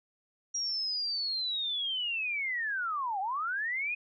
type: linear two-way sweep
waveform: sine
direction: down then up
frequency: 5710 to 740 to 2516 Hz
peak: -30 dBFS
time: 0.54-3.95 s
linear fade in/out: 10 ms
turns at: 3.2 s
effects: none